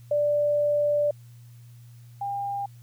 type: tone pair in turn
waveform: sine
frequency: 587.3 / 802 Hz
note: D5 / G5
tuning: 0 / +39 cents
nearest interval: perfect fourth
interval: 539 cents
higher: second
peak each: -20 / -27 dBFS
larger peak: first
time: 0.11-1.11 / 2.21-2.66 s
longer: first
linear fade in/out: 5 ms
effects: added 119 Hz sine -45 dBFS peak until 2.82 s + white hiss -62 dBFS RMS until 2.82 s